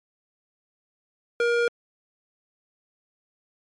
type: tone with band-pass filter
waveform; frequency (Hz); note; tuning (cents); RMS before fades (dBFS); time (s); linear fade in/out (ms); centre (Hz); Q
square; 473.3; A#4; +26; -22; 1.4-1.68; 2; 1100; 0.76
effects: MP3 48 kbps